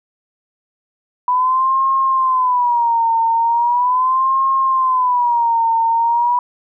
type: tone with vibrato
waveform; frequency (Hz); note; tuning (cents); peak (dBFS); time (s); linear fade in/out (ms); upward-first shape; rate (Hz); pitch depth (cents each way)
sine; 987.8; B5; 0; -12; 1.28-6.39; 2; sine; 0.39; 140
effects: none